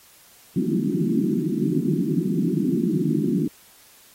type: band-pass noise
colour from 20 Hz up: pink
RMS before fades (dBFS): -22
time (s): 0.56-3.48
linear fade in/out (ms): 5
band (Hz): 150 to 370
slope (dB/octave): 96
effects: white hiss -52 dBFS RMS until 4.14 s + AAC 48 kbps